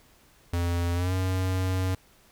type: tone with pitch glide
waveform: square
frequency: 86.4 to 93.14 Hz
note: F2 to F#2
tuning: -18 to +12 cents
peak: -25 dBFS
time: 0.53-1.95 s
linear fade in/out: 5 ms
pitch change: +130 cents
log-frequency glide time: 0.94-1.13 s
effects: pink hiss -59 dBFS RMS until 2.31 s